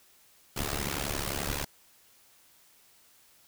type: noise with amplitude modulation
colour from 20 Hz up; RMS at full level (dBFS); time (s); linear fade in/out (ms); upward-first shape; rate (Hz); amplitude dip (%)
pink; -29; 0.56-1.65; 10; sine; 71.4; 90
effects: white hiss -61 dBFS RMS until 3.47 s